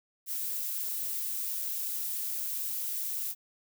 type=noise; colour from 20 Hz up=violet; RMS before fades=-34 dBFS; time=0.26-3.35 s; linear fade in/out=50 ms; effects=none